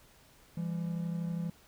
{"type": "tone pair together", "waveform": "triangle", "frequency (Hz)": [168.4, 200.8], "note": ["E3", "G3"], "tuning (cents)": [37, 42], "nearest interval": "minor third", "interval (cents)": 305, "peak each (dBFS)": [-31, -38], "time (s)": [0.57, 1.5], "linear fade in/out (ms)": 5, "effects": ["pink hiss -61 dBFS RMS until 1.67 s"]}